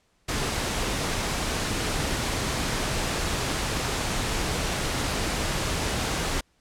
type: noise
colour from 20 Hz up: pink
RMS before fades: -27 dBFS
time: 0.28-6.41 s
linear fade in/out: 10 ms
effects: pink hiss -67 dBFS RMS until 6.6 s + low-pass 9000 Hz 12 dB/octave